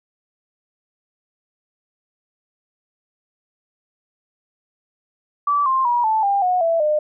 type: tone with pitch steps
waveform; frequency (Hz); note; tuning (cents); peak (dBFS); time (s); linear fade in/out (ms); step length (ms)
sine; 1156 / 1054 / 960.9 / 876.1 / 798.7 / 728.2 / 663.9 / 605.3; D6 / C6 / B5 / A5 / G5 / F#5 / E5 / D#5; -28 / +12 / -48 / -8 / +32 / -28 / +12 / -48; -15; 5.47-6.99; 5; 190
effects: none